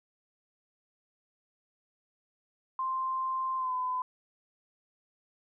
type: tone with pitch glide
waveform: sine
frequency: 1046.5 to 1012.6 Hz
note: C6 to B5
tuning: 0 to +43 cents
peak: -29 dBFS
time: 2.79-4.02 s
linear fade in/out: 2 ms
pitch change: -57 cents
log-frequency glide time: 3.57-3.73 s
effects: none

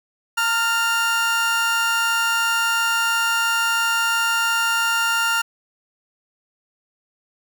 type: tone pair together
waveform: 30% pulse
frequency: 910.3 / 1396.9 Hz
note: A#5 / F6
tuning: -41 / 0 cents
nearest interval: perfect fifth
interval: 741 cents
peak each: -23 / -16 dBFS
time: 0.37-5.42 s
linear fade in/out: 10 ms
effects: none

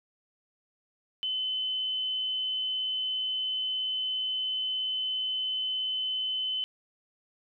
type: tone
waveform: sine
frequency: 3039 Hz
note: F#7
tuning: 46 cents sharp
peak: -28 dBFS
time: 1.23-6.64 s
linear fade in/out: 0 ms
effects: none

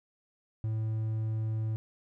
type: tone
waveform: triangle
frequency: 110 Hz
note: A2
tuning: in tune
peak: -27 dBFS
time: 0.64-1.76 s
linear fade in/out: 0 ms
effects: none

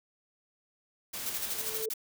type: noise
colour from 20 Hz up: white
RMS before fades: -38 dBFS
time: 1.13-1.83 s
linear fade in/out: 10 ms
type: noise bursts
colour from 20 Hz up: blue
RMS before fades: -34 dBFS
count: 9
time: 1.26-1.938 s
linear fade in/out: 5 ms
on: 38 ms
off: 42 ms
type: tone with exponential growth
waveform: sine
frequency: 440 Hz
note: A4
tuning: in tune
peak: -31 dBFS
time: 1.29-1.89 s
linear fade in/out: 5 ms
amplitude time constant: 130 ms
effects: none

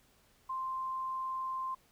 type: tone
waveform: sine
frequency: 1046.5 Hz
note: C6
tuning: in tune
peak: -34 dBFS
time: 0.49-1.75 s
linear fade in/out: 10 ms
effects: pink hiss -67 dBFS RMS until 1.91 s

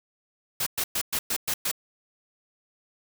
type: noise bursts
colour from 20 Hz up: white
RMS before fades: -27 dBFS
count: 7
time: 0.6-1.715 s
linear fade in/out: 5 ms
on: 65 ms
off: 110 ms
effects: none

